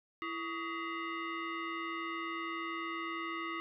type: tone with frequency modulation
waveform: sine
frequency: 461.8 Hz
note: A#4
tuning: 16 cents flat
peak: -36 dBFS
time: 0.22-3.6 s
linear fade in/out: 0 ms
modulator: 795 Hz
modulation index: 2.5
effects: none